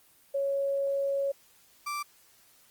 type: tone pair in turn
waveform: sine / 35% pulse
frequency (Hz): 554.4 / 1172.5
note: C#5 / D6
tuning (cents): 0 / -3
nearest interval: octave + minor second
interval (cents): 1297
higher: second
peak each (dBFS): -26 / -30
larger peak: first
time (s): 0.34-1.32 / 1.86-2.03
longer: first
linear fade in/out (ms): 10
effects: white hiss -61 dBFS RMS until 2.7 s + Opus 24 kbps